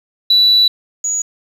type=tone pair in turn; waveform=sine; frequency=3951 / 6805 Hz; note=B7 / G#8; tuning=0 / +41 cents; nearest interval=major sixth; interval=941 cents; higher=second; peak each=-6 / -15 dBFS; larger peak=first; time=0.3-0.68 / 1.04-1.22 s; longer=first; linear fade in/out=5 ms; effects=tanh soft clip ceiling -4 dBFS + 7-bit